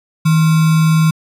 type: tone with sample-and-hold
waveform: sine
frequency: 160 Hz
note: D#3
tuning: 49 cents sharp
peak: -8 dBFS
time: 0.25-1.11 s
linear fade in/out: 10 ms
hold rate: 1225 Hz
effects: resampled to 32000 Hz